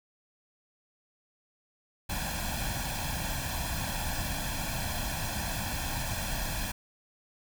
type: noise with comb filter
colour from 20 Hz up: pink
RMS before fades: -33 dBFS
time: 2.09-6.72 s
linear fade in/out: 10 ms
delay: 1.2 ms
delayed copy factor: +0.8
effects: none

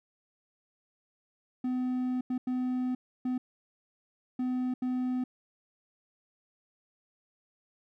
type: tone bursts at uneven times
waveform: triangle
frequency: 252.8 Hz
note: B3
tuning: 41 cents sharp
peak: -26 dBFS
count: 6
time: 1.64-2.21 / 2.3-2.38 / 2.47-2.95 / 3.25-3.38 / 4.39-4.74 / 4.82-5.24 s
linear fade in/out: 5 ms
effects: none

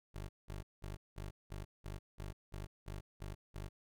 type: tone bursts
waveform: 20% pulse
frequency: 50 Hz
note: G1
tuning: 35 cents sharp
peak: -38 dBFS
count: 11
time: 0.14-3.69 s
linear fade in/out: 20 ms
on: 150 ms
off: 190 ms
effects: none

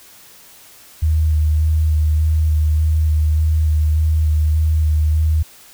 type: tone with vibrato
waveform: sine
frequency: 77.6 Hz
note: D#2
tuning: 4 cents flat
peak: -12 dBFS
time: 1.02-5.43 s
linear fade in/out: 10 ms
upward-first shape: square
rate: 1.7 Hz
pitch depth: 16 cents each way
effects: white hiss -44 dBFS RMS until 5.73 s

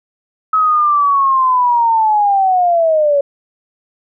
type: linear sweep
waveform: sine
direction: down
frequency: 1285 to 557 Hz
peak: -9 dBFS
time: 0.53-3.21 s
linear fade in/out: 5 ms
effects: none

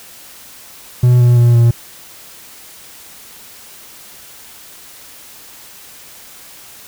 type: tone with pitch steps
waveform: triangle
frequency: 123.47 / 121.56 / 119.68 / 117.83 Hz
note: B2 / B2 / A#2 / A#2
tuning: 0 / -27 / +46 / +19 cents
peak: -4 dBFS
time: 1.03-1.71 s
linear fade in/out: 5 ms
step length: 170 ms
effects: white hiss -38 dBFS RMS until 6.87 s

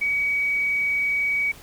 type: tone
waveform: sine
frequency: 2265 Hz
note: C#7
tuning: 37 cents sharp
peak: -20 dBFS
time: 0.01-1.52 s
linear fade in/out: 10 ms
effects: pink hiss -46 dBFS RMS until 1.62 s

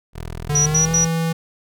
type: tone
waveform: 15% pulse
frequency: 41.05 Hz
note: E1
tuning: 6 cents flat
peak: -22 dBFS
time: 0.13-1.09 s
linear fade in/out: 50 ms
type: tone with pitch glide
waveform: square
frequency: 147.2 to 164.27 Hz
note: D3 to E3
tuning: +4 to -6 cents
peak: -19 dBFS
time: 0.49-1.33 s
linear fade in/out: 10 ms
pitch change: +190 cents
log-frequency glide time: 0.59-0.92 s
type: tone bursts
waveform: sine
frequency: 5830 Hz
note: F#8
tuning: 26 cents flat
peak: -14 dBFS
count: 3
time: 0.55-1.048 s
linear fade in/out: 5 ms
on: 110 ms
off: 84 ms
effects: none

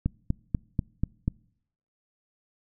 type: click train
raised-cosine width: 5 ms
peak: -12 dBFS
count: 6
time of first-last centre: 0.06-1.28 s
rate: 4.1 Hz
effects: noise-tail reverb RT60 0.7 s tail -26 dB re dry

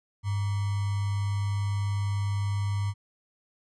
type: tone with sample-and-hold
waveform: sine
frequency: 100.4 Hz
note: G2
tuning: 42 cents sharp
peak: -25 dBFS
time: 0.23-2.94 s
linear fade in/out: 50 ms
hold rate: 1050 Hz
effects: resampled to 22050 Hz

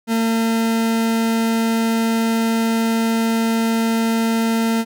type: tone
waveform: 40% pulse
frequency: 226.7 Hz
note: A#3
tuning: 48 cents flat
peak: -15 dBFS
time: 0.07-4.85 s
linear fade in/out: 50 ms
effects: none

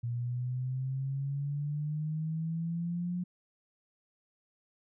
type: exponential sweep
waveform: sine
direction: up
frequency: 118.2 to 179.7 Hz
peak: -31 dBFS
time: 0.03-3.24 s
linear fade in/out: 10 ms
effects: none

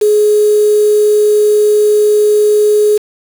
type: tone with quantisation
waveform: sine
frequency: 420.2 Hz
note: G#4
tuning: 20 cents sharp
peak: -6 dBFS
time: 0.01-2.98 s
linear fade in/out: 10 ms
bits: 4
effects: none

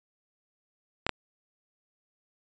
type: clicks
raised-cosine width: 0.3 ms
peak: -10 dBFS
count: 2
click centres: 1.066 / 1.093 s
effects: resampled to 16000 Hz

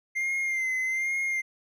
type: tone with vibrato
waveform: triangle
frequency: 2093 Hz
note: C7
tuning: in tune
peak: -24 dBFS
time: 0.15-1.42 s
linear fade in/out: 20 ms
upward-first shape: sine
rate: 1.2 Hz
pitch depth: 42 cents each way
effects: none

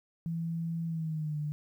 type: tone with pitch glide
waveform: sine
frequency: 165.9 to 149.52 Hz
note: E3 to D3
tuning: +11 to +31 cents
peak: -31 dBFS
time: 0.26-1.52 s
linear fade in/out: 0 ms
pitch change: -180 cents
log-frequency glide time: 0.86-1.38 s
effects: 11-bit

